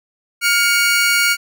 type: tone pair together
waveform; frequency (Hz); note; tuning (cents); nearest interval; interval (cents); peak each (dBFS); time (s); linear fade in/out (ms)
sawtooth; 1414 / 2245; F6 / C#7; +21 / +21; minor sixth; 800; -12; 0.41-1.37; 50
effects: none